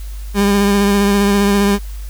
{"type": "tone with vibrato", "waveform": "30% pulse", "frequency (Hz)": 201.2, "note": "G3", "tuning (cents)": 45, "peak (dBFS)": -8, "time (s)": [0.34, 1.79], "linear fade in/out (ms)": 50, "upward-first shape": "sine", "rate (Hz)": 15, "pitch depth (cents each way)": 23, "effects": ["added 50 Hz sine -24 dBFS peak until 2.09 s", "white hiss -42 dBFS RMS until 2.09 s"]}